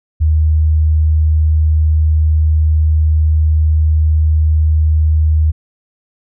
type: tone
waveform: sine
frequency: 77.78 Hz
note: D#2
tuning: in tune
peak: -8 dBFS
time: 0.2-5.52 s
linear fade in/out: 20 ms
effects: none